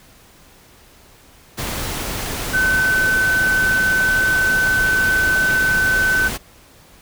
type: tone in noise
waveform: sine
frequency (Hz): 1520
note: F#6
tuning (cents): +46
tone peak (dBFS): -14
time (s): 2.53-6.29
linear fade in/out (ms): 20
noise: pink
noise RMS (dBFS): -25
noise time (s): 1.57-6.38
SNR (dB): +8
effects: pink hiss -48 dBFS RMS until 7.01 s